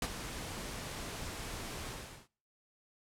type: noise with ADSR envelope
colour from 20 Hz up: pink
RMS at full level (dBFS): -32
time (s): 0.02-2.28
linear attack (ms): 3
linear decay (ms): 46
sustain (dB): -10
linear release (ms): 410
effects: noise-tail reverb RT60 0.5 s tail -25 dB re dry + low-pass 11000 Hz 12 dB/octave